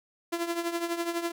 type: tone with tremolo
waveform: sawtooth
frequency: 340 Hz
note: F4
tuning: 46 cents flat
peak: -22 dBFS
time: 0.32-1.32 s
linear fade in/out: 10 ms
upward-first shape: triangle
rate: 12 Hz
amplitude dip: 75%
effects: none